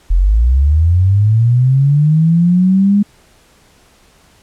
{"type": "linear sweep", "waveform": "sine", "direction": "up", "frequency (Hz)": [40.06, 206.4], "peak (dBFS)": -7, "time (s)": [0.1, 3.03], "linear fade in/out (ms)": 10, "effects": ["pink hiss -49 dBFS RMS until 4.42 s", "low-pass 11000 Hz 12 dB/octave"]}